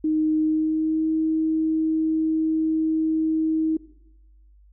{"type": "tone with pitch glide", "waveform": "sine", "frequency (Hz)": [311.1, 317.3], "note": ["D#4", "D#4"], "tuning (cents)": [0, 34], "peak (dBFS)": -19, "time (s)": [0.04, 3.77], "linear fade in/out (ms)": 5, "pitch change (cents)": 34, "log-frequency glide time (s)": [0.39, 1.09], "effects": ["noise-tail reverb RT60 0.9 s tail -18 dB re dry", "added 50 Hz sine -50 dBFS peak until 4.72 s"]}